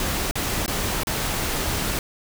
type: noise with dropouts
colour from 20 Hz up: pink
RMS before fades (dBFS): -25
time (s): 0-1.99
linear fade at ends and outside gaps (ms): 1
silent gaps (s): 0.311-0.355 / 0.662-0.679 / 1.034-1.07
effects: none

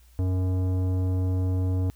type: tone with tanh clipping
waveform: sine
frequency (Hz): 92.5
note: F#2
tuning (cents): 0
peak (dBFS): -24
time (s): 0.19-1.9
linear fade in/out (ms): 0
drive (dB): 14
effects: added 60 Hz sine -52 dBFS peak until 1.95 s + white hiss -62 dBFS RMS until 1.95 s

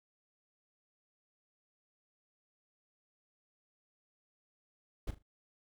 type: noise with echo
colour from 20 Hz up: brown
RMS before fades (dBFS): -36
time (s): 5.07-5.11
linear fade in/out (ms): 5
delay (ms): 39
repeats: 3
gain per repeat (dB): -12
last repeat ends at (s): 5.227
effects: none

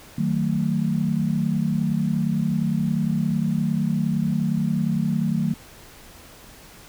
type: chord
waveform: sine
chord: D# diminished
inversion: none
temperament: just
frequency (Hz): 155.56 / 186.68 / 224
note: D#3 / F#3 / A3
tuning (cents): 0 / +16 / +31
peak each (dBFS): -24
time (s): 0.18-5.54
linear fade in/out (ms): 5
effects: pink hiss -46 dBFS RMS until 6.88 s

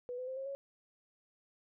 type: tone with pitch steps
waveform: sine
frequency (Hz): 492.4 / 506.8 / 521.7 / 537 / 552.7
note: B4 / B4 / C5 / C5 / C#5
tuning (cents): -5 / +45 / -5 / +45 / -5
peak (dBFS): -38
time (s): 0.09-0.55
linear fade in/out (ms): 0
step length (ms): 92
effects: none

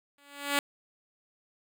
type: tone with exponential growth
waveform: 5% pulse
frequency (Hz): 284.4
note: C#4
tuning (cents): +45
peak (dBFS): -11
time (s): 0.18-0.59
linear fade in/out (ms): 2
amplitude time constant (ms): 88
effects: none

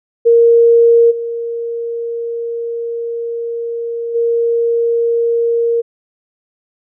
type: tone with level steps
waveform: sine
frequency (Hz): 466.2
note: A#4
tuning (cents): 0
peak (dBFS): -5 / -18 / -11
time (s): 0.25-5.82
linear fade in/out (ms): 20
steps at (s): 1.1 / 4.14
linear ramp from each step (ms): 20
effects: none

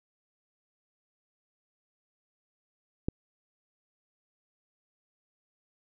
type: click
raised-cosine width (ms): 3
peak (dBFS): -15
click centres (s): 3.085
effects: none

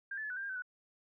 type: tone with pitch steps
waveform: sine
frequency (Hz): 1599 / 1744 / 1718 / 1488 / 1583 / 1608 / 1527 / 1478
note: G6 / A6 / A6 / F#6 / G6 / G6 / G6 / F#6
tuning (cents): +34 / -16 / -42 / +9 / +17 / +44 / -46 / -2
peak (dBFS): -37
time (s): 0.11-0.622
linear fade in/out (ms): 5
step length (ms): 64
effects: none

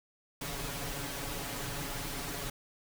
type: noise with comb filter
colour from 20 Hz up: pink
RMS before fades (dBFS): -38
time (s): 0.41-2.5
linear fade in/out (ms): 5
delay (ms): 7.1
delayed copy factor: +0.95
effects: none

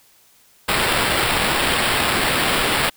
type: noise with sample-and-hold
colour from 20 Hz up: white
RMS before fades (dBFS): -19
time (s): 0.68-2.9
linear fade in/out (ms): 10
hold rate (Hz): 6300
effects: white hiss -54 dBFS RMS until 2.96 s

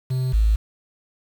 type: tone pair in turn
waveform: triangle / sine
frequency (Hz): 128.9 / 53.9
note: C3 / A1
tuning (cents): -26 / -35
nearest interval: octave + minor third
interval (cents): 1509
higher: first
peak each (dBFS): -18 / -14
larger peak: second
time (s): 0.1-0.33 / 0.33-0.56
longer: neither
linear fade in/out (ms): 10
effects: 7-bit

